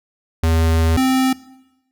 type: tone pair in turn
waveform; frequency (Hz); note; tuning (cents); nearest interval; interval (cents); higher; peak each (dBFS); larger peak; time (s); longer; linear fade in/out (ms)
square; 81.5 / 261.1; E2 / C4; -19 / -3; octave + minor sixth; 2016; second; -14; neither; 0.43-0.97 / 0.97-1.33; first; 5
effects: noise-tail reverb RT60 0.9 s tail -19 dB re dry

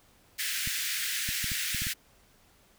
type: high-pass noise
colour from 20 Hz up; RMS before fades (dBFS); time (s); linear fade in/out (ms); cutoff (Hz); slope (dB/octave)
pink; -32; 0.38-1.94; 20; 1600; 48
type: clicks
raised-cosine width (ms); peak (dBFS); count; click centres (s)
5; -25; 7; 0.674 / 1.29 / 1.443 / 1.518 / 1.747 / 1.82 / 1.869
effects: pink hiss -62 dBFS RMS until 2.78 s

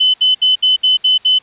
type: tone bursts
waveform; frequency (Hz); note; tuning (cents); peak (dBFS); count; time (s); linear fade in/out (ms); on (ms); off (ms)
sine; 3028; F#7; +39; -8; 7; 0-1.388; 10; 140; 68
effects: white hiss -46 dBFS RMS until 1.42 s + resampled to 8000 Hz

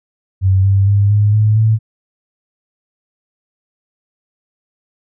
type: tone with pitch steps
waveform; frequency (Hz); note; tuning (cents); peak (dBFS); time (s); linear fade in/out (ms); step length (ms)
sine; 95.2 / 98.05 / 100.98 / 104 / 107.11 / 110.31; F#2 / G2 / G#2 / G#2 / A2 / A2; +50 / +1 / -48 / +3 / -46 / +5; -8; 0.41-1.79; 50; 230
effects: none

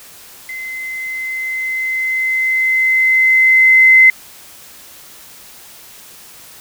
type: tone with level ramp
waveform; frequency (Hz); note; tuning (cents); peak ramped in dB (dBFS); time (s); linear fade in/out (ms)
sine; 2057; C7; -30; -24 to -3; 0.49-4.1; 2
effects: white hiss -39 dBFS RMS until 6.6 s

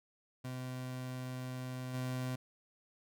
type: tone with level steps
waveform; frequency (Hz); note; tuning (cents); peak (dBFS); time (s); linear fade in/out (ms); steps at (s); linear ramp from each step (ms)
30% pulse; 127.7; C3; -42; -37 / -33; 0.44-2.36; 10; 1.93; 20
effects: none

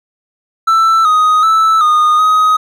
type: tone with pitch steps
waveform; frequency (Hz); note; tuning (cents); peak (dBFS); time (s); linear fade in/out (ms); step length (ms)
triangle; 1328 / 1250 / 1314 / 1229 / 1258; E6 / D#6 / E6 / D#6 / D#6; +12 / +8 / -6 / -22 / +19; -5; 0.67-2.57; 10; 380
effects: none

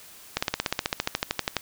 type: slowing click train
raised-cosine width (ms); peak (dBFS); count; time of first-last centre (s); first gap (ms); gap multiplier
0.2; -6; 18; 0.37-1.567; 55; 1.03
effects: white hiss -48 dBFS RMS until 1.61 s

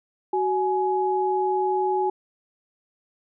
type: tone pair together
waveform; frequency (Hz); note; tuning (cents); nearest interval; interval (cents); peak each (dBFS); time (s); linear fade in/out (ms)
sine; 374.2 / 840; F#4 / G#5; +20 / +19; octave + major second; 1399; -23; 0.33-2.1; 5
effects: none

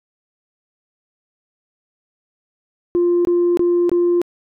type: tone bursts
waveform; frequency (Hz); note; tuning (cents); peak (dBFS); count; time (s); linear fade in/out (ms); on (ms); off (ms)
sine; 349.2; F4; 0; -11; 4; 2.95-4.216; 0; 300; 22
effects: tanh soft clip ceiling -10 dBFS

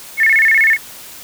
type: tone with vibrato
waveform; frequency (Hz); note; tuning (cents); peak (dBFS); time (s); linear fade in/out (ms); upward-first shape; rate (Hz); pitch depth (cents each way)
sine; 1978; B6; +2; -8; 0.17-0.78; 50; square; 16; 170
effects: white hiss -35 dBFS RMS until 1.23 s

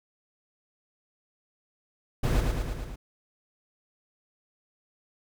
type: noise with echo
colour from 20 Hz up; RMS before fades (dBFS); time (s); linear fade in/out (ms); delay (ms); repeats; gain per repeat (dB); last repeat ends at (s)
brown; -24; 2.23-2.41; 10; 110; 5; -3; 2.96
effects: none

